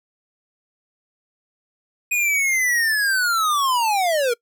square linear sweep, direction down, 2489 to 454 Hz, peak -18 dBFS, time 2.11-4.34 s, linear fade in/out 10 ms, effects noise-tail reverb RT60 0.1 s tail -24 dB re dry

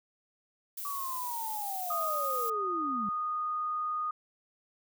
violet noise, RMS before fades -39 dBFS, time 0.77-2.5 s, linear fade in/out 5 ms
sine linear sweep, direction down, 1155 to 192.9 Hz, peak -35 dBFS, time 0.85-3.09 s, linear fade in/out 2 ms
sine tone with pitch glide, 1241 to 1233.9 Hz, D#6 to D#6, -5 to -15 cents, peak -30 dBFS, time 1.9-4.11 s, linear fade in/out 5 ms, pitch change -10 cents, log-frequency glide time 2.18-3.27 s
effects none

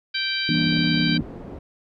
harmonic tone, 780 Hz, G5, 9 cents flat, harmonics 2 / 3 / 4 / 5 / 6, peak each -29 / -29 / -29 / -29 / -29 dBFS, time 0.14-1.18 s, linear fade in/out 10 ms
sine chord, E half-diminished seventh, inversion none, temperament just, 164.81 / 197.78 / 237.3 / 296.7 Hz, E3 / G3 / Bb3 / D4, 0 / +16 / +31 / +18 cents, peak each -23 / -29 / -24 / -25 dBFS, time 0.49-1.21 s, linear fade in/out 2 ms
white low-pass noise, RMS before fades -37 dBFS, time 0.54-1.59 s, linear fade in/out 5 ms, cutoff 350 Hz, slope 12 dB/octave
effects none

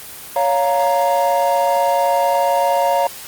triangle chord, Bb minor, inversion first, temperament just, 559.4 / 699.2 / 932.3 Hz, Db5 / F5 / Bb5, +16 / +2 / 0 cents, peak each -16 dBFS, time 0.36-3.07 s, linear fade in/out 2 ms, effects white hiss -34 dBFS RMS until 3.27 s + Opus 24 kbps

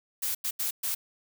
blue noise bursts at uneven times, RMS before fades -30 dBFS, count 4, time 0.22-0.35 / 0.44-0.51 / 0.59-0.71 / 0.83-0.95 s, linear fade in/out 10 ms, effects none

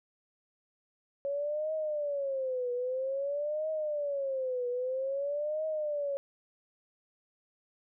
sine tone with vibrato, 554.4 Hz, C#5, in tune, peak -30 dBFS, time 1.25-6.17 s, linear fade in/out 0 ms, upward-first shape triangle, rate 0.51 Hz, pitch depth 230 cents each way, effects none

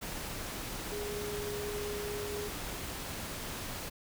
sine tone in noise, 413.6 Hz, G#4, 7 cents flat, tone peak -37 dBFS, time 0.91-2.49 s, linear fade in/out 20 ms, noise pink, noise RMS -40 dBFS, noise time 0.01-3.9 s, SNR 0 dB, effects none

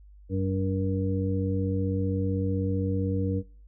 harmonic tone with a mistuned harmonic, 95.7 Hz, G2, 41 cents flat, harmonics 1 / 2 / 3 / 5, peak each -27 / -32 / -31 / -33 dBFS, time 0.29-3.43 s, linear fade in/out 50 ms, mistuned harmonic 5, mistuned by -15 cents, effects noise-tail reverb RT60 0.4 s tail -21 dB re dry + added 50 Hz sine -48 dBFS peak until 3.67 s

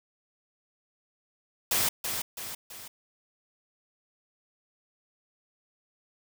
white noise with echo, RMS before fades -26 dBFS, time 1.71-1.89 s, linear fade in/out 5 ms, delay 330 ms, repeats 3, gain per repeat -6 dB, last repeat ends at 2.88 s, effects none

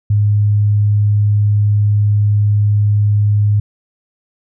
sine tone, 103.83 Hz, G#2, in tune, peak -9 dBFS, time 0.1-3.6 s, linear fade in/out 5 ms, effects none

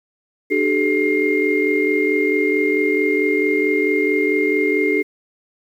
sine tone cluster, 299.8 / 384.4 / 428.9 / 2120 Hz, D4 / G4 / A4 / C7, +36 / -34 / -44 / +22 cents, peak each -20 dBFS, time 0.5-5.03 s, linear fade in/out 20 ms, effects tanh soft clip ceiling -4 dBFS + 8-bit

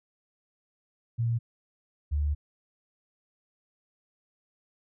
sine tone pair in turn, 116.54 / 73.42 Hz, A#2 / D2, 0 / 0 cents, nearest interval minor sixth, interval 800 cents, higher first, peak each -24 dBFS, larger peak neither, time 1.18-1.39 / 2.11-2.35 s, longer second, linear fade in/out 20 ms, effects none

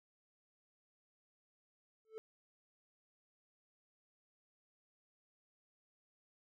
triangle tone with exponential growth, 440 Hz, A4, in tune, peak -38 dBFS, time 2.05-2.18 s, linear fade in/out 0 ms, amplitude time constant 27 ms, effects none

